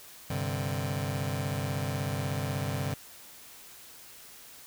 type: chord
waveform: sawtooth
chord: G suspended fourth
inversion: none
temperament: just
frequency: 98 / 130.67 / 147 Hz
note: G2 / C3 / D3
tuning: 0 / -2 / +2 cents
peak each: -30 dBFS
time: 0.3-2.94 s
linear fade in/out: 5 ms
effects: white hiss -50 dBFS RMS until 4.66 s